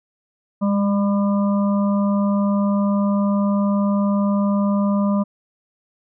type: harmonic tone with a mistuned harmonic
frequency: 200 Hz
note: G3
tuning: 35 cents sharp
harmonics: 1 / 3 / 5 / 6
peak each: -16 / -26 / -30 / -32 dBFS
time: 0.61-5.24 s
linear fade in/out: 20 ms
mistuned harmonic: 1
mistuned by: +21 cents
effects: none